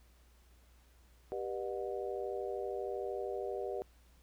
harmonic tone with a mistuned harmonic, 121.2 Hz, B2, 32 cents flat, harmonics 3 / 4 / 5 / 6, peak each -39 / -41 / -43 / -45 dBFS, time 1.32-3.82 s, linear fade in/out 0 ms, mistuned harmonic 3, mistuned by +130 cents, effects added 60 Hz sine -61 dBFS peak until 4.22 s + pink hiss -69 dBFS RMS until 4.22 s

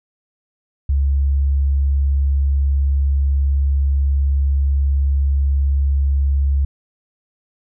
sine tone, 69.3 Hz, C#2, in tune, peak -13 dBFS, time 0.89-6.65 s, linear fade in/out 5 ms, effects none

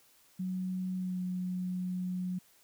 sine tone with pitch glide, 185 to 182.24 Hz, F#3 to F#3, 0 to -26 cents, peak -32 dBFS, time 0.39-2.39 s, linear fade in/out 10 ms, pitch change -26 cents, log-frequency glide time 0.96-1.19 s, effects white hiss -64 dBFS RMS until 2.63 s

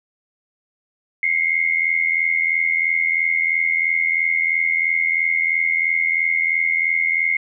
sine tone pair together, 2092 / 2175 Hz, C7 / C#7, -1 / -33 cents, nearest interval minor second, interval 68 cents, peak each -19 dBFS, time 1.23-7.37 s, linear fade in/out 2 ms, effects none

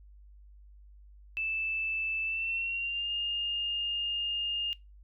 sine tone with pitch glide, 2637 to 2826 Hz, E7 to F7, 0 to +20 cents, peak -30 dBFS, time 1.37-4.73 s, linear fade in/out 0 ms, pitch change +120 cents, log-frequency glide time 2.24-3.11 s, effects noise-tail reverb RT60 0.2 s tail -20 dB re dry + added 50 Hz sine -51 dBFS peak until 5.03 s

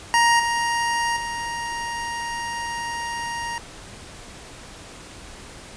25% pulse tone with level steps, 937 Hz, A#5, 9 cents sharp, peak -11 / -17 / -23 dBFS, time 0.14-3.58 s, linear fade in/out 0 ms, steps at 0.39 / 1.16 s, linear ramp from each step 10 ms, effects pink hiss -41 dBFS RMS until 5.76 s + resampled to 22050 Hz

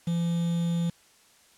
triangle tone with quantisation, 170 Hz, F3, 46 cents flat, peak -22 dBFS, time 0.07-0.9 s, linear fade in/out 5 ms, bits 7, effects white hiss -59 dBFS RMS until 1.57 s + low-pass 10000 Hz 12 dB/octave

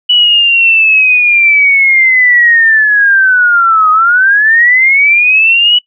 sine linear two-way sweep, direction down then up, 2960 to 1244.5 to 2960 Hz, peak -4 dBFS, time 0.09-5.79 s, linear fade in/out 10 ms, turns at 3.91 s, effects noise-tail reverb RT60 0.1 s tail -21 dB re dry

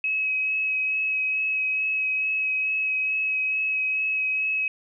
sine tone with vibrato, 2557 Hz, D#7, 47 cents sharp, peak -22 dBFS, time 0.04-4.68 s, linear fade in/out 2 ms, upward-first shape sine, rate 2.3 Hz, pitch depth 13 cents each way, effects none

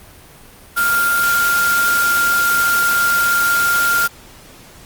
sine tone in noise, 1396.9 Hz, F6, in tune, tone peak -13 dBFS, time 0.76-4.08 s, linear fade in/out 20 ms, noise white, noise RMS -22 dBFS, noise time 0.76-4.08 s, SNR +6 dB, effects pink hiss -42 dBFS RMS until 4.85 s + Opus 32 kbps

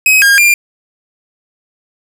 45% pulse tone with pitch steps, 2538 / 1619 / 2393 Hz, D#7 / G#6 / D7, +34 / -45 / +32 cents, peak -5 dBFS, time 0.06-0.54 s, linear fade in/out 2 ms, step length 160 ms, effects 7-bit

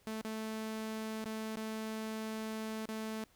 sawtooth tone with dropouts, 219.3 Hz, A3, 6 cents flat, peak -34 dBFS, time 0.07-3.24 s, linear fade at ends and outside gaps 0 ms, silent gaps 0.213-0.249 / 1.243-1.258 / 1.558-1.57 / 2.855-2.889 s, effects pink hiss -68 dBFS RMS until 3.35 s

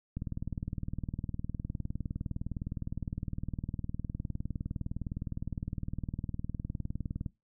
click train, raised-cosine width 5 ms, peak -23 dBFS, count 140, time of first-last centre 0.17-7.262 s, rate 19.6 Hz, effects noise-tail reverb RT60 0.2 s tail -20 dB re dry

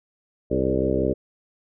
harmonic tone with a mistuned harmonic, 65.41 Hz, C2, in tune, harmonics 1 / 2 / 3 / 4 / 5 / 6 / 7 / 8 / 9, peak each -30 / -30 / -30 / -28 / -27 / -26 / -28 / -30 / -29 dBFS, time 0.5-1.14 s, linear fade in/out 20 ms, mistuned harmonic 7, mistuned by -27 cents, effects none

